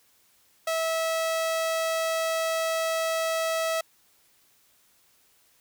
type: tone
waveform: sawtooth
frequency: 650 Hz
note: E5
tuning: 24 cents flat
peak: -21 dBFS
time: 0.67-3.81 s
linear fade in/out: 5 ms
effects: white hiss -63 dBFS RMS until 5.6 s